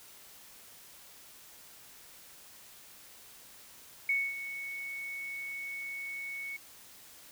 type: tone with ADSR envelope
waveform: sine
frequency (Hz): 2217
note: C#7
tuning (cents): 0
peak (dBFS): -25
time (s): 4.09-6.57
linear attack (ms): 3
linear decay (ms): 240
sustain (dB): -12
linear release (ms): 10
effects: white hiss -54 dBFS RMS until 7.31 s